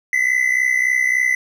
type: tone pair together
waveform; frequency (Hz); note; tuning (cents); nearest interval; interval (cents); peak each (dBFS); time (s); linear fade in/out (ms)
triangle; 1975.5 / 2039; B6 / C7; 0 / -45; minor second; 55; -17 / -15; 0.13-1.35; 2
effects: none